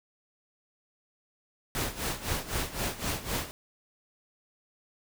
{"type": "noise with tremolo", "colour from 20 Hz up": "pink", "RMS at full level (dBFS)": -30, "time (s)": [1.75, 3.51], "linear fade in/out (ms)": 0, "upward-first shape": "sine", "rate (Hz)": 3.9, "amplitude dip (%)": 80, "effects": []}